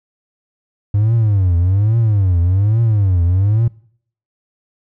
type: tone with vibrato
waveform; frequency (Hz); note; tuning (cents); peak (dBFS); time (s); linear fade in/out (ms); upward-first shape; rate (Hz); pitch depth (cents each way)
triangle; 99.6; G2; +28; -8; 0.94-3.68; 5; triangle; 1.2; 290
effects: noise-tail reverb RT60 0.6 s tail -24 dB re dry + tanh soft clip ceiling -4 dBFS